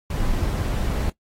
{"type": "noise", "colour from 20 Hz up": "brown", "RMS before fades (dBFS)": -23, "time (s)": [0.1, 1.1], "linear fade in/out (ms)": 5, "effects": ["noise-tail reverb RT60 0.1 s tail -19 dB re dry", "AAC 48 kbps"]}